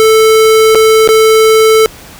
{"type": "tone with dropouts", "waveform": "square", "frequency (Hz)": 440, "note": "A4", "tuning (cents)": 0, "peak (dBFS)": -4, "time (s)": [0, 1.86], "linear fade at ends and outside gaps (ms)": 0, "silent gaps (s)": [[0.748, 0.754], [1.076, 1.089]], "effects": ["pink hiss -33 dBFS RMS until 2.19 s"]}